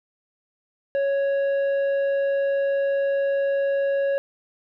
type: tone with tanh clipping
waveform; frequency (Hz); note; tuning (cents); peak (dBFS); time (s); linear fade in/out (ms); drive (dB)
sine; 554.4; C#5; 0; -21; 0.95-4.18; 0; 7
effects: none